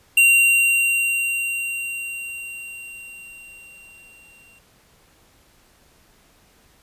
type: tone with exponential decay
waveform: square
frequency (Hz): 2759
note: F7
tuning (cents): -22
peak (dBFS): -11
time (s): 0.17-4.59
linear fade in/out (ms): 5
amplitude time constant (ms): 960
effects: pink hiss -56 dBFS RMS until 6.82 s + resampled to 32000 Hz